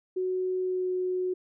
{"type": "tone with pitch glide", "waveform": "sine", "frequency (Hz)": [370, 366.8], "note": ["F#4", "F#4"], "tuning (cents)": [0, -15], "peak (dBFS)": -26, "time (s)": [0.16, 1.34], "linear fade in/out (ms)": 10, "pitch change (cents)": -15, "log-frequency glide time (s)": [0.6, 0.91], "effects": []}